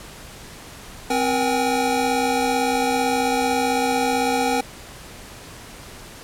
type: tone cluster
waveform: square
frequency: 260.9 / 477 / 767 / 825 Hz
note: C4 / A#4 / G5 / G#5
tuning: -5 / +40 / -38 / -12 cents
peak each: -25 dBFS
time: 1.1-4.61 s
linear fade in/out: 5 ms
effects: pink hiss -40 dBFS RMS until 6.23 s + low-pass 12000 Hz 12 dB/octave